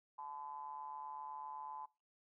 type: ring-modulated tone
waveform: triangle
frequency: 73.9 Hz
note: D2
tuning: 11 cents sharp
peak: -40 dBFS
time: 0.18-1.86 s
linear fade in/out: 10 ms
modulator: 940 Hz
effects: noise-tail reverb RT60 0.3 s tail -22 dB re dry